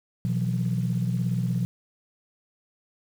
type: chord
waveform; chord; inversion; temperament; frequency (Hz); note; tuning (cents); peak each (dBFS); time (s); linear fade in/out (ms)
sine; B suspended fourth; none; equal with one note detuned; 123.47 / 164.81 / 181.5; B2 / E3 / F#3; 0 / 0 / -33; -25 / -29 / -27; 0.25-1.65; 0
effects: tanh soft clip ceiling -16 dBFS + 8-bit